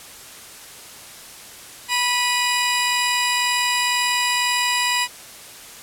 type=tone pair together; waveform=15% pulse; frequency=980 / 2471 Hz; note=B5 / D#7; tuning=-14 / -13 cents; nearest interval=octave + major third; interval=1601 cents; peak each=-13 / -16 dBFS; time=1.88-5.08 s; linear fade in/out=50 ms; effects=white hiss -40 dBFS RMS until 5.82 s + low-pass 12000 Hz 12 dB/octave